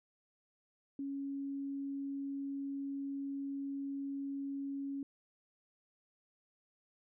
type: tone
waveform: sine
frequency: 277.2 Hz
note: C#4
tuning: in tune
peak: -37 dBFS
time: 0.99-5.03 s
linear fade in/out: 2 ms
effects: none